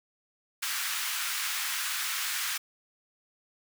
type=high-pass noise; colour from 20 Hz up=pink; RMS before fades=-32 dBFS; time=0.62-2.58 s; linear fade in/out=10 ms; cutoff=1300 Hz; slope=24 dB/octave; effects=none